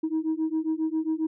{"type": "beating tone pair", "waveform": "sine", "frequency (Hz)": [313.9, 321.3], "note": ["D#4", "E4"], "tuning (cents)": [15, -44], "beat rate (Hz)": 7.4, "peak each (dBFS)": -26, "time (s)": [0.03, 1.27], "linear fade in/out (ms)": 10, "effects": ["tanh soft clip ceiling -20 dBFS"]}